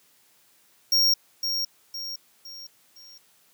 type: tone with echo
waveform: square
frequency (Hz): 5570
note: F8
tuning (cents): -5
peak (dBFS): -18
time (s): 0.92-1.14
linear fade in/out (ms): 5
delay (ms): 510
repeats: 4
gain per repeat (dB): -7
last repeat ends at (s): 3.18
effects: white hiss -61 dBFS RMS until 3.53 s + high-pass 100 Hz 12 dB/octave